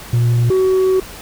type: tone pair in turn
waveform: sine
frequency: 119.2 / 376 Hz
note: A#2 / F#4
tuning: +39 / +28 cents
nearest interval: octave + minor sixth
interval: 1989 cents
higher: second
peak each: -8 dBFS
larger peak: neither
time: 0.13-0.5 / 0.5-1 s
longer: second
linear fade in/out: 5 ms
effects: tanh soft clip ceiling -10 dBFS + pink hiss -34 dBFS RMS until 1.21 s